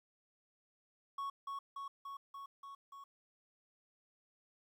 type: tone with echo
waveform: triangle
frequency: 1108.7 Hz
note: C#6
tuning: in tune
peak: -36 dBFS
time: 1.18-1.3 s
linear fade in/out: 5 ms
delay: 290 ms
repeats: 6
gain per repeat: -2 dB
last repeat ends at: 3.04 s
effects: 12-bit